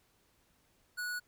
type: tone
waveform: square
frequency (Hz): 1466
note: F#6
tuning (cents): -16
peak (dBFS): -36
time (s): 0.97-1.2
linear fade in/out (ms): 20
effects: pink hiss -71 dBFS RMS until 1.27 s